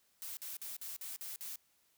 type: noise bursts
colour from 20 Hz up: blue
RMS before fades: -44 dBFS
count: 7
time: 0.22-1.558 s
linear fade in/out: 0 ms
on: 150 ms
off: 48 ms
effects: white hiss -73 dBFS RMS until 1.97 s